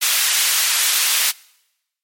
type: high-pass noise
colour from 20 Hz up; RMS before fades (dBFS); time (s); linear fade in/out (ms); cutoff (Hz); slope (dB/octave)
pink; -17; 0.01-1.32; 20; 2200; 12
effects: noise-tail reverb RT60 0.9 s tail -24 dB re dry + MP3 64 kbps